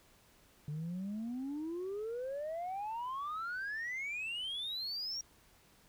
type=exponential sweep; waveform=sine; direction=up; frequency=144.8 to 5710 Hz; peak=-35 dBFS; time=0.68-5.21 s; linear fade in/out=2 ms; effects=tanh soft clip ceiling -35 dBFS + pink hiss -65 dBFS RMS until 5.88 s